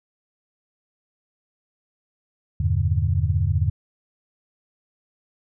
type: chord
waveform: sine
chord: E half-diminished seventh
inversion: none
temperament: equal with one note detuned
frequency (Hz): 82.41 / 98 / 116.54 / 144.98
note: E2 / G2 / Bb2 / D3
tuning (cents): 0 / 0 / 0 / -22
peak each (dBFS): -22 / -22 / -27 / -26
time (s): 2.6-3.7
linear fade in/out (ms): 5
effects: none